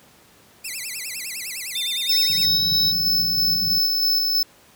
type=tone with vibrato; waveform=10% pulse; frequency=2307 Hz; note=D7; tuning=31 cents flat; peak=-20 dBFS; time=0.64-2.46 s; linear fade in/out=10 ms; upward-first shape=sine; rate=9.8 Hz; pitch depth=280 cents each way
type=tone with pitch glide; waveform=sine; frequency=3582 to 3839 Hz; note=A7 to B7; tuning=+30 to -50 cents; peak=-23 dBFS; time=1.75-2.92 s; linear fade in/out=5 ms; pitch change=+120 cents; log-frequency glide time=1.87-2.66 s
type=tone with tremolo; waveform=square; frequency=5260 Hz; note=E8; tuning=5 cents flat; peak=-17 dBFS; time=2.09-4.43 s; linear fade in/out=5 ms; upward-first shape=square; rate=3.1 Hz; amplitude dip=25%
type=low-pass noise; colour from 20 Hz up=white; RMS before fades=-33 dBFS; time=2.28-3.79 s; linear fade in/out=20 ms; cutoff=200 Hz; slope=96 dB/octave
effects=pink hiss -52 dBFS RMS until 4.75 s + high-pass 100 Hz 12 dB/octave